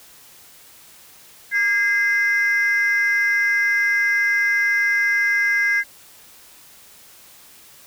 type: tone pair together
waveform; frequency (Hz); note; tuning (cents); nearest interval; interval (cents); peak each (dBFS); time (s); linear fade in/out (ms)
sine; 1632 / 2066; G#6 / C7; -31 / -22; major third; 409; -17; 1.51-5.84; 50
effects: tanh soft clip ceiling -12 dBFS + white hiss -47 dBFS RMS until 7.86 s